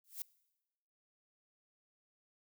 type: noise with exponential growth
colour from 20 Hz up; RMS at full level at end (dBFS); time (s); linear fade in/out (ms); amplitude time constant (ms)
violet; -37; 0.04-0.22; 2; 38
effects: noise-tail reverb RT60 1.0 s tail -22 dB re dry